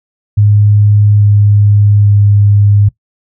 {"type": "tone with pitch steps", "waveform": "sine", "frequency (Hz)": [103.83, 103.05, 102.28], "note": ["G#2", "G#2", "G#2"], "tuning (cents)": [0, -13, -26], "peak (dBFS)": -4, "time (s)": [0.37, 2.89], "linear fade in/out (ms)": 10, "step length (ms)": 840, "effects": ["noise-tail reverb RT60 0.1 s tail -18 dB re dry"]}